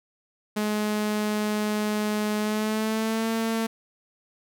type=tone with pitch glide; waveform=sawtooth; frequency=211.3 to 225.2 Hz; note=G#3 to A3; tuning=+30 to +40 cents; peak=-20 dBFS; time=0.56-3.67 s; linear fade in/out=10 ms; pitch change=+110 cents; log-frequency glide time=2.38-3.29 s; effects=none